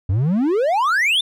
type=exponential sweep; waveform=triangle; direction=up; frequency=86.9 to 3662 Hz; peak=-13 dBFS; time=0.09-1.21 s; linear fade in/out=5 ms; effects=none